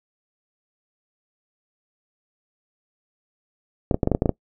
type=clicks; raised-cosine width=2 ms; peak=-5 dBFS; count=9; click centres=3.912 / 3.944 / 4.032 / 4.074 / 4.117 / 4.149 / 4.221 / 4.258 / 4.293 s; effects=noise-tail reverb RT60 0.1 s tail -21 dB re dry